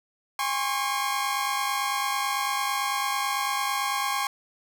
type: tone cluster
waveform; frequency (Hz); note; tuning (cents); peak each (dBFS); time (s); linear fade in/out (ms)
sawtooth; 812 / 1058 / 1107; G#5 / C6 / C#6; -39 / +19 / -3; -26; 0.39-4.27; 2
effects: none